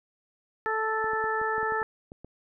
harmonic tone, 439.1 Hz, A4, 4 cents flat, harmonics 1 / 2 / 3 / 4, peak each -31 / -31 / -31 / -31 dBFS, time 0.66-1.83 s, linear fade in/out 0 ms
clicks, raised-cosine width 2 ms, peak -30 dBFS, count 10, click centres 1.043 / 1.134 / 1.241 / 1.415 / 1.581 / 1.63 / 1.722 / 1.818 / 2.119 / 2.246 s
effects none

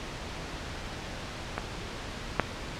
clicks, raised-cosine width 0.5 ms, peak -14 / -6 dBFS, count 2, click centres 1.58 / 2.397 s, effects pink hiss -38 dBFS RMS until 2.79 s + low-pass 5000 Hz 12 dB/octave

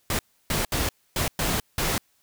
pink noise bursts at uneven times, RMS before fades -25 dBFS, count 6, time 0.1-0.19 / 0.5-0.65 / 0.72-0.89 / 1.16-1.28 / 1.39-1.6 / 1.78-1.98 s, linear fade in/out 2 ms, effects white hiss -66 dBFS RMS until 2.22 s

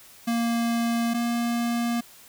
square tone pair in turn, 233.1 / 235.9 Hz, A#3 / A#3, 0 / +21 cents, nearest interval unison, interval 21 cents, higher second, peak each -23 / -24 dBFS, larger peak first, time 0.27-1.14 / 1.14-2.01 s, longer neither, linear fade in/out 10 ms, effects white hiss -50 dBFS RMS until 2.28 s

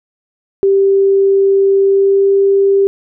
sine tone with pitch glide, 392 to 394.3 Hz, G4 to G4, 0 to +10 cents, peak -7 dBFS, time 0.63-2.87 s, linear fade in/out 0 ms, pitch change +10 cents, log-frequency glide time 1.83-2.3 s, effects none

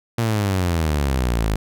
sawtooth exponential sweep, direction down, 118.7 to 51.1 Hz, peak -14 dBFS, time 0.18-1.56 s, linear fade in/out 5 ms, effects none

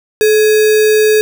sine tone with sample-and-hold, 430 Hz, A4, 40 cents flat, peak -6 dBFS, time 0.21-1.21 s, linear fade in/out 0 ms, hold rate 2100 Hz, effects none

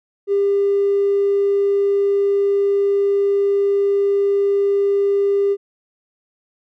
triangle tone with tanh clipping, 400 Hz, G4, 35 cents sharp, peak -13 dBFS, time 0.27-5.57 s, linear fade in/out 50 ms, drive 1 dB, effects none

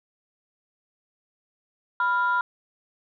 sine tone pair together, 987.8 / 1396.9 Hz, B5 / F6, 0 / 0 cents, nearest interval tritone, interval 600 cents, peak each -22 dBFS, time 2-2.41 s, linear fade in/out 2 ms, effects tanh soft clip ceiling -15 dBFS

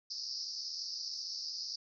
pink band-pass noise, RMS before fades -41 dBFS, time 0.1-1.76 s, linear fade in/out 5 ms, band 4600 to 5500 Hz, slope 96 dB/octave, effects none

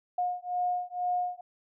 sine beating tone pair, 717 / 719.1 Hz, F5 / F#5, +45 / -50 cents, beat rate 2.1 Hz, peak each -31 dBFS, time 0.18-1.41 s, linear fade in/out 5 ms, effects none

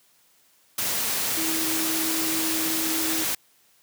sine tone in noise, 321.1 Hz, E4, 45 cents flat, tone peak -29 dBFS, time 1.37-3.24 s, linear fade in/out 5 ms, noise white, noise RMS -26 dBFS, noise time 0.78-3.35 s, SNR -6 dB, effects white hiss -61 dBFS RMS until 3.82 s + high-pass 100 Hz 12 dB/octave

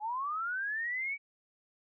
sine linear sweep, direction up, 822 to 2286 Hz, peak -32 dBFS, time 0-1.18 s, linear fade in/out 50 ms, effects none

